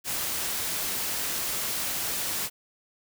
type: noise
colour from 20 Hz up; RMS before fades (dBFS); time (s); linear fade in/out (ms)
white; -30; 0.04-2.5; 50
effects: none